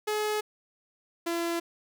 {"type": "tone pair in turn", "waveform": "sawtooth", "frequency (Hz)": [424.3, 338.6], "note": ["G#4", "E4"], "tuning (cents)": [37, 46], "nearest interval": "major third", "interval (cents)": 391, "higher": "first", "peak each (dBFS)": [-23, -24], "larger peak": "first", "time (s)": [[0.07, 0.41], [1.26, 1.6]], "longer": "neither", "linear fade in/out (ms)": 10, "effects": []}